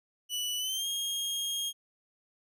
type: tone with pitch glide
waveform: sawtooth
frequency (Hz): 2960 to 3247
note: F#7 to G#7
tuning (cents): 0 to -40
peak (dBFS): -28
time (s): 0.29-1.73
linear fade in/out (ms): 50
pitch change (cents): +160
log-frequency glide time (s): 0.58-0.87
effects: none